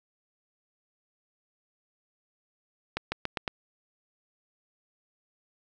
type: accelerating click train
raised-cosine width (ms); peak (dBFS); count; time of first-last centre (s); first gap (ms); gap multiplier
0.3; -13; 5; 2.97-3.478; 150; 0.89
effects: none